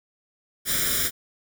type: noise with comb filter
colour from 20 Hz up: white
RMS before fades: -24 dBFS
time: 0.65-1.11 s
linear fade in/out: 50 ms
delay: 0.56 ms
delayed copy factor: +0.95
effects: none